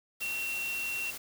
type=tone in noise; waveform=sine; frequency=2730 Hz; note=F7; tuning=40 cents flat; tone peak=-32 dBFS; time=0.21-1.11 s; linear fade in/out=10 ms; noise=white; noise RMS=-41 dBFS; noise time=0.2-1.18 s; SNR=+6 dB; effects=none